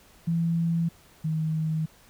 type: tone pair in turn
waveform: sine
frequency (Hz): 167.2 / 157.81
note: E3 / D#3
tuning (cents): +25 / +25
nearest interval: minor second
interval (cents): 100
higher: first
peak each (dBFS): -22 / -24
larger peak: first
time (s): 0.27-0.89 / 1.24-1.86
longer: neither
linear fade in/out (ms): 10
effects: pink hiss -56 dBFS RMS until 2.09 s